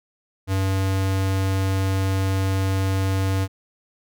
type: tone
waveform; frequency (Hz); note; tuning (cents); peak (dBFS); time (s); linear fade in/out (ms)
square; 96; G2; -36; -20; 0.47-3.48; 50
effects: none